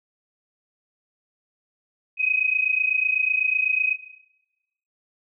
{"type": "tone pair together", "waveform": "sine", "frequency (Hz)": [2509, 2537], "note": ["D#7", "D#7"], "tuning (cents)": [14, 33], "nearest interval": "unison", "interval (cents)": 19, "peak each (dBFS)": -22, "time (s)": [2.17, 3.97], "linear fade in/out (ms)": 50, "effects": ["noise-tail reverb RT60 1.0 s tail -17 dB re dry"]}